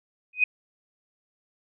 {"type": "tone with exponential growth", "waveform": "sine", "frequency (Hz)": 2500, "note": "D#7", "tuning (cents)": 8, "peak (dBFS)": -13, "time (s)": [0.33, 0.44], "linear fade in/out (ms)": 5, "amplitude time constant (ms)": 22, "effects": []}